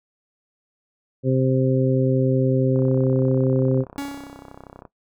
harmonic tone, 130.81 Hz, C3, in tune, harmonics 1 / 2 / 3 / 4, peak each -19 / -22 / -24 / -25 dBFS, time 1.23-3.85 s, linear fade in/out 50 ms
click train, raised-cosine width 1 ms, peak -25 dBFS, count 69, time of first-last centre 2.76-4.852 s, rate 32.5 Hz
45% pulse tone with exponential decay, 281.1 Hz, C#4, 24 cents sharp, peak -24 dBFS, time 3.98-4.81 s, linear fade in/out 0 ms, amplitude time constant 180 ms
effects noise-tail reverb RT60 0.1 s tail -17 dB re dry

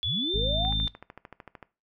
sine linear sweep, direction up, 49 to 830.6 Hz, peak -30 dBFS, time 0.03-0.74 s, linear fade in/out 50 ms
sine tone with pitch glide, 3431 to 3581 Hz, A7 to A7, -44 to +30 cents, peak -27 dBFS, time 0.03-0.88 s, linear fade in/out 0 ms, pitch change +74 cents, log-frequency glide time 0.19-0.32 s
harmonic tone, 53 Hz, G#1, 36 cents sharp, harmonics 1 / 2 / 3 / 4 / 5, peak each -28 / -34 / -38 / -40 / -42 dBFS, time 0.34-0.87 s, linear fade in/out 5 ms
click train, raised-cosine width 0.5 ms, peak -27 dBFS, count 14, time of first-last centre 0.65-1.627 s, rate 13.3 Hz
effects noise-tail reverb RT60 0.3 s tail -19 dB re dry

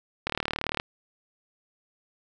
click train, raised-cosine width 0.3 ms, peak -11 dBFS, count 21, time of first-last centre 0.27-0.799 s, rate 37.8 Hz, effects none

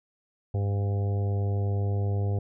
harmonic tone with a mistuned harmonic, 100.3 Hz, G2, 40 cents sharp, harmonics 1 / 2 / 3 / 4 / 5 / 6 / 7 / 8, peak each -24 / -40 / -44 / -38 / -40 / -49 / -43 / -49 dBFS, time 0.54-2.39 s, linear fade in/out 5 ms, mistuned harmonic 8, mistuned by +17 cents, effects none

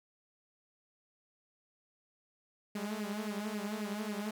sawtooth tone with flanger, 209.6 Hz, G#3, 16 cents sharp, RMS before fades -38 dBFS, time 2.75-4.31 s, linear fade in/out 5 ms, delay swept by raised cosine 0.39 to 6.19 ms, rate 3.7 Hz, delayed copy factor +0.85, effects none

